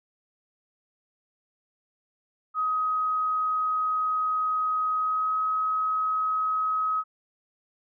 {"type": "tone with pitch glide", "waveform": "sine", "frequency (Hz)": [1261, 1272], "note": ["D#6", "D#6"], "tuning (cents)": [23, 38], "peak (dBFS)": -23, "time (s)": [2.54, 7.04], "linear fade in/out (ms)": 50, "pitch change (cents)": 15, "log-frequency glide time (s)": [4.96, 5.37], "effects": []}